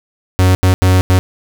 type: tone bursts at uneven times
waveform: 45% pulse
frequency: 92.5 Hz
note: F#2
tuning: in tune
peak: -7 dBFS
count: 4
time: 0.39-0.55 / 0.63-0.74 / 0.82-1.01 / 1.1-1.19 s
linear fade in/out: 0 ms
effects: none